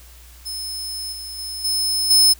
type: tone with level steps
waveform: sawtooth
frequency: 5210 Hz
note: E8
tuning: 21 cents flat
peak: -24 / -28 / -25 / -16 / -8 dBFS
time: 0.45-2.34 s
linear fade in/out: 20 ms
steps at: 1.12 / 1.38 / 1.64 / 2.1 s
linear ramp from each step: 10 ms
effects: added 60 Hz sine -43 dBFS peak until 2.39 s + white hiss -48 dBFS RMS until 2.39 s